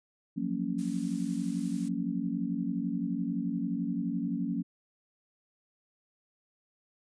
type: chord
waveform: sine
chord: Gb major seventh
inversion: third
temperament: just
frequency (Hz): 173.43 / 185 / 231.2 / 277.5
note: F3 / Gb3 / Bb3 / Db4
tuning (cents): -12 / 0 / -14 / +2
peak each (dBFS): -37 / -35 / -34 / -34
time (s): 0.36-4.63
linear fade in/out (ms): 20
type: noise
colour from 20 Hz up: blue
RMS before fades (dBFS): -47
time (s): 0.78-1.89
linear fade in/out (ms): 10
effects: resampled to 22050 Hz